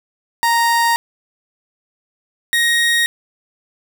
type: tone pair in turn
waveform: 30% pulse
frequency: 932.3 / 1874.9 Hz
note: A#5 / A#6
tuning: 0 / +9 cents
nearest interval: octave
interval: 1209 cents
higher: second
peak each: -10 dBFS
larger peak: neither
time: 0.43-0.96 / 2.53-3.06 s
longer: neither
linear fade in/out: 0 ms
effects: none